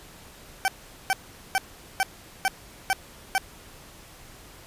20% pulse tone bursts, 770 Hz, G5, 31 cents flat, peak -15 dBFS, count 7, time 0.65-3.38 s, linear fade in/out 0 ms, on 30 ms, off 420 ms, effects pink hiss -48 dBFS RMS until 4.66 s + resampled to 32000 Hz

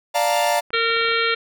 45% pulse chord, Bb major seventh, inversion first, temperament equal, 587.3 / 698.5 / 880 / 932.3 Hz, D5 / F5 / A5 / Bb5, 0 / 0 / 0 / 0 cents, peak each -22 / -21 / -25 / -24 dBFS, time 0.14-0.61 s, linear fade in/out 20 ms
clicks, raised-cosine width 0.5 ms, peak -24 dBFS, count 8, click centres 0.705 / 0.748 / 0.903 / 0.966 / 1.013 / 1.051 / 1.086 / 1.116 s
harmonic tone, 459.1 Hz, A#4, 26 cents flat, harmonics 1 / 3 / 4 / 5 / 6 / 7 / 8 / 9, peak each -24 / -22 / -27 / -24 / -30 / -27 / -31 / -29 dBFS, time 0.73-1.35 s, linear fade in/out 10 ms
effects none

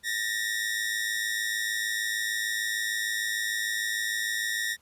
sawtooth tone pair together, 1793.4 / 1900 Hz, A6 / A#6, +33 / +33 cents, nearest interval minor second, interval 100 cents, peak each -27 dBFS, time 0.03-4.77 s, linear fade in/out 50 ms, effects pink hiss -65 dBFS RMS until 4.81 s + resampled to 32000 Hz

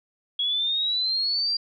sine exponential sweep, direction up, 3322 to 4780 Hz, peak -22 dBFS, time 0.39-1.57 s, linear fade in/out 5 ms, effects none

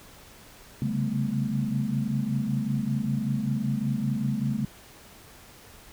sine tone cluster, 134.4 / 139.6 / 192.7 / 216 / 245.7 Hz, C3 / C#3 / G3 / A3 / B3, +47 / +13 / -29 / -32 / -9 cents, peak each -32 / -30 / -34 / -28 / -35 dBFS, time 0.82-4.65 s, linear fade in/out 2 ms, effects pink hiss -50 dBFS RMS until 5.92 s

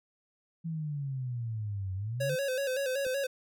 sine exponential two-way sweep, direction down then up, 167.5 to 92.5 to 153.8 Hz, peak -32 dBFS, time 0.64-2.36 s, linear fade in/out 20 ms, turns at 1.94 s
square tone with vibrato, 534 Hz, C5, 35 cents sharp, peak -30 dBFS, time 2.2-3.27 s, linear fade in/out 10 ms, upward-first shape square, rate 5.3 Hz, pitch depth 69 cents each way
click, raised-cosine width 2 ms, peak -34 dBFS, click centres 3.066 s
effects none

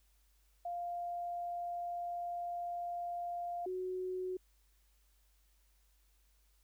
sine tone pair in turn, 698.5 / 369.2 Hz, F5 / F#4, 0 / -4 cents, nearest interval major seventh, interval 1104 cents, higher first, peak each -37 / -36 dBFS, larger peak second, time 0.65-3.66 / 3.66-4.37 s, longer first, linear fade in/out 5 ms, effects added 50 Hz sine -68 dBFS peak until 6.63 s + white hiss -75 dBFS RMS until 6.63 s

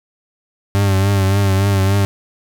40% pulse tone with vibrato, 98 Hz, G2, in tune, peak -11 dBFS, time 0.75-2.05 s, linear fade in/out 0 ms, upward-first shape triangle, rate 3.5 Hz, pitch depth 54 cents each way, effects none

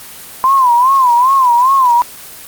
sine tone with vibrato, 1017 Hz, C6, 50 cents flat, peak -6 dBFS, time 0.44-2.02 s, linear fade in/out 0 ms, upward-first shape sine, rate 2.5 Hz, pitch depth 130 cents each way, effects white hiss -32 dBFS RMS until 2.47 s + Opus 24 kbps

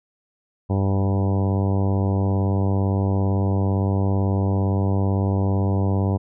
harmonic tone with a mistuned harmonic, 97.8 Hz, G2, 4 cents flat, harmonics 1 / 2 / 3 / 4 / 5 / 6 / 7 / 8 / 9 / 10, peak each -19 / -25 / -29 / -31 / -33 / -35 / -36 / -37 / -38 / -39 dBFS, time 0.69-6.18 s, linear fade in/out 20 ms, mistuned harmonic 1, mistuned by -16 cents, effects none

